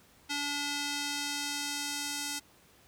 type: tone with band-pass filter sweep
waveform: square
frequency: 288 Hz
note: D4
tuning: 34 cents flat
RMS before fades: -35 dBFS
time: 0.29-2.4 s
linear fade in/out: 20 ms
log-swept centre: 4100 to 7100 Hz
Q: 0.87
effects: pink hiss -61 dBFS RMS until 2.87 s + high-pass 60 Hz 12 dB/octave